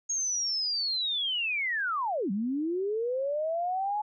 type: linear two-way sweep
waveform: sine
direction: down then up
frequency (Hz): 6600 to 186 to 852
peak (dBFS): -27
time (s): 0.09-4.02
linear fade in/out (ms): 10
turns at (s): 2.31
effects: none